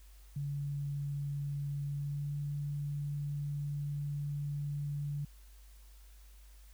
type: tone with pitch glide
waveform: sine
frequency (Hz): 142.6 to 144.67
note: C#3 to D3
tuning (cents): +49 to -26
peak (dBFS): -34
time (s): 0.36-5.25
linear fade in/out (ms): 5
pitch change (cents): +25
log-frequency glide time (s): 1.94-2.32
effects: added 50 Hz sine -53 dBFS peak until 6.73 s + white hiss -65 dBFS RMS until 6.73 s